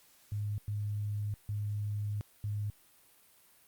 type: tone bursts at uneven times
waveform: sine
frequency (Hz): 103.83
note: G#2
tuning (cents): 0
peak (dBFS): -32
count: 4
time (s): 0.32-0.58 / 0.68-1.34 / 1.49-2.21 / 2.44-2.7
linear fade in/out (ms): 0
effects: white hiss -63 dBFS RMS until 3.67 s + Opus 48 kbps